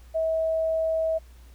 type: tone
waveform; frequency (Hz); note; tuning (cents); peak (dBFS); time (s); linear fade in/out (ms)
sine; 645; E5; -38; -22; 0.14-1.19; 20
effects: added 60 Hz sine -46 dBFS peak until 1.54 s + pink hiss -59 dBFS RMS until 1.54 s